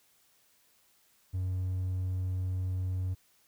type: tone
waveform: triangle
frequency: 92.5 Hz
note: F#2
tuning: in tune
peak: -27 dBFS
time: 1.33-3.15 s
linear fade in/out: 20 ms
effects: tanh soft clip ceiling -23 dBFS + white hiss -67 dBFS RMS until 3.47 s